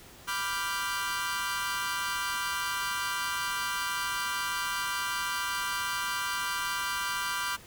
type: chord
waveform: sawtooth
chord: G dominant seventh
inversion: first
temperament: equal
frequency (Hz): 987.8 / 1174.7 / 1396.9 / 1568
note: B5 / D6 / F6 / G6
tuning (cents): 0 / 0 / 0 / 0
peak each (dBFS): -32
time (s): 0.27-7.57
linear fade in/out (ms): 20
effects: pink hiss -51 dBFS RMS until 7.66 s